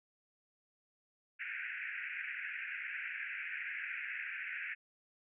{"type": "band-pass noise", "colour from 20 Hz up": "pink", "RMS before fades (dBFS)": -42, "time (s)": [1.39, 4.75], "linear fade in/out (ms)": 20, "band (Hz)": [1500, 2600], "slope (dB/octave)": 96, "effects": []}